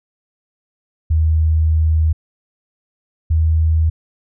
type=tone pair in turn; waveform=sine; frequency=79.2 / 79.84 Hz; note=D#2 / D#2; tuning=+31 / +45 cents; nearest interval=unison; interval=14 cents; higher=second; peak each=-11 dBFS; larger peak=neither; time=1.1-2.13 / 3.3-3.9 s; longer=first; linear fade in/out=10 ms; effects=none